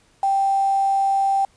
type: tone with quantisation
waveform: sine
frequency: 784 Hz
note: G5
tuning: in tune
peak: -16 dBFS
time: 0.23-1.45 s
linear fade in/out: 2 ms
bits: 6
effects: pink hiss -58 dBFS RMS until 1.56 s + resampled to 22050 Hz